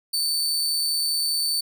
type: tone with amplitude modulation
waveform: sawtooth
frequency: 4535 Hz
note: C#8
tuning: 39 cents sharp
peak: -17 dBFS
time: 0.13-1.61 s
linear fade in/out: 10 ms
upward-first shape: sine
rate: 155 Hz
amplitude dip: 40%
effects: none